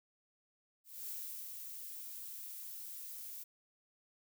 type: noise with ADSR envelope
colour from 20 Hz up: violet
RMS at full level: -43 dBFS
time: 0.84-3.44 s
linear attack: 240 ms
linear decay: 400 ms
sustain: -4 dB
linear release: 13 ms
effects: none